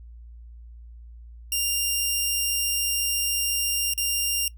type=tone with dropouts; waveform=10% pulse; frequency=2794 Hz; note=F7; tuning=in tune; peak=-14 dBFS; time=1.52-4.48 s; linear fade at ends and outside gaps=2 ms; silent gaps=3.937-3.977 s; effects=noise-tail reverb RT60 0.1 s tail -21 dB re dry + added 58 Hz sine -41 dBFS peak until 4.57 s